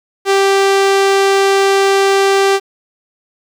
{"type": "tone", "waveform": "sawtooth", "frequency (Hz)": 392, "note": "G4", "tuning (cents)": 0, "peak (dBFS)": -5, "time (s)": [0.25, 2.6], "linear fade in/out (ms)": 50, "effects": ["low-pass 8000 Hz 12 dB/octave", "7-bit"]}